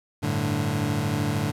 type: chord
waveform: 25% pulse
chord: G suspended second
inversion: none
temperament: equal with one note detuned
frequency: 96.93 / 110 / 146.83 Hz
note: G2 / A2 / D3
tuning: -19 / 0 / 0 cents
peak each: -26 / -24 / -23 dBFS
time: 0.22-1.52 s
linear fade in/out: 20 ms
effects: resampled to 32000 Hz + 9-bit